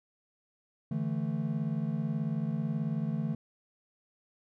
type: chord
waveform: triangle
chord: D suspended second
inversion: none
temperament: just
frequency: 146.83 / 165.19 / 220.2 Hz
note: D3 / E3 / A3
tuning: 0 / +4 / +2 cents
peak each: -32 dBFS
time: 0.91-3.35 s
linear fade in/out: 5 ms
effects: none